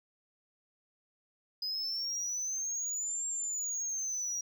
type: exponential two-way sweep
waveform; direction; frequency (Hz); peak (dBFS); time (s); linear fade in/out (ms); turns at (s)
sine; up then down; 4978 to 7459 to 5710; -30; 1.62-4.41; 5; 3.27
effects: tanh soft clip ceiling -32 dBFS